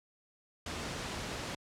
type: noise with ADSR envelope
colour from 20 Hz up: pink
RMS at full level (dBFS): -36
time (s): 0.66-1.55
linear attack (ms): 4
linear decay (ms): 5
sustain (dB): -2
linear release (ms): 5
effects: high-pass 60 Hz 12 dB/octave + low-pass 7000 Hz 12 dB/octave